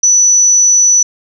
sine tone, 5950 Hz, F#8, 9 cents sharp, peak -5 dBFS, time 0.03-1.03 s, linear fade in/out 5 ms, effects none

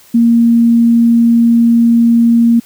sine tone, 233.1 Hz, A#3, in tune, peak -5 dBFS, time 0.14-2.6 s, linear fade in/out 10 ms, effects white hiss -43 dBFS RMS until 2.65 s

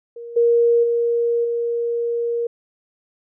sine tone with level steps, 470 Hz, A#4, 14 cents sharp, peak -31 / -12 / -16 / -19 dBFS, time 0.16-2.47 s, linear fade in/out 5 ms, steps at 0.36 / 0.83 / 1.44 s, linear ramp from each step 10 ms, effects none

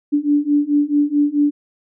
sine beating tone pair, 289.1 / 293.7 Hz, D4 / D4, -27 / 0 cents, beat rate 4.6 Hz, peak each -17 / -16 dBFS, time 0.12-1.51 s, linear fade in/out 20 ms, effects none

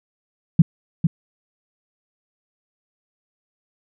sine tone with echo, 164.81 Hz, E3, in tune, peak -5 dBFS, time 0.59-0.62 s, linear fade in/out 5 ms, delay 450 ms, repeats 1, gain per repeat -7 dB, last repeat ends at 1.07 s, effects none

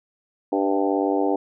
harmonic tone with a mistuned harmonic, 98 Hz, G2, in tune, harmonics 3 / 4 / 5 / 6 / 7 / 8 / 9, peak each -23 / -25 / -26 / -31 / -29 / -28 / -33 dBFS, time 0.52-1.36 s, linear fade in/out 5 ms, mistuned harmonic 6, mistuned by +30 cents, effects none

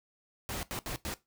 pink noise bursts at uneven times, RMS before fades -37 dBFS, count 4, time 0.49-0.63 / 0.71-0.79 / 0.86-0.96 / 1.05-1.14 s, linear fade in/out 0 ms, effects noise-tail reverb RT60 0.2 s tail -17 dB re dry

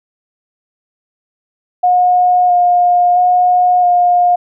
sine tone with vibrato, 716 Hz, F5, 43 cents sharp, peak -7 dBFS, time 1.83-4.36 s, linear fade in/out 10 ms, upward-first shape square, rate 0.75 Hz, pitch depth 13 cents each way, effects none

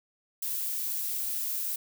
violet noise, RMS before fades -32 dBFS, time 0.42-1.76 s, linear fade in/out 5 ms, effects none

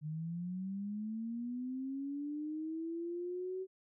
sine linear sweep, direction up, 149.6 to 380 Hz, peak -37 dBFS, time 0.01-3.67 s, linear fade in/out 50 ms, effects none

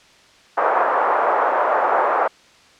pink band-pass noise, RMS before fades -18 dBFS, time 0.57-2.28 s, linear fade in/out 10 ms, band 550 to 1300 Hz, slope 24 dB/octave, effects white hiss -50 dBFS RMS until 2.79 s + low-pass 5000 Hz 12 dB/octave

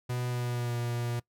45% pulse tone with pitch glide, 123.47 to 119.61 Hz, B2 to A#2, 0 to +45 cents, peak -30 dBFS, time 0.09-1.2 s, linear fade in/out 10 ms, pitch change -55 cents, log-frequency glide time 0.28-0.79 s, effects noise-tail reverb RT60 0.1 s tail -21 dB re dry

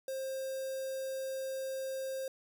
square tone with notch filter, 531 Hz, C5, 25 cents sharp, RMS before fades -38 dBFS, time 0.08-2.28 s, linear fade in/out 2 ms, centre 2200 Hz, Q 0.56, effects none

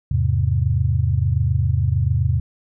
sine chord, E augmented, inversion none, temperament equal, 82.41 / 103.83 / 130.81 Hz, E2 / G#2 / B#2, 0 / 0 / 0 cents, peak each -20 dBFS, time 0.11-2.4 s, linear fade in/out 5 ms, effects none

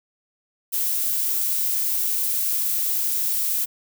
violet noise, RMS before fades -23 dBFS, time 0.72-3.66 s, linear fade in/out 20 ms, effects none

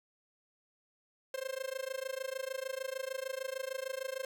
45% pulse tone with amplitude modulation, 528 Hz, C5, 16 cents sharp, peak -33 dBFS, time 1.34-4.25 s, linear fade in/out 2 ms, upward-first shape sine, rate 26.6 Hz, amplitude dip 95%, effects none

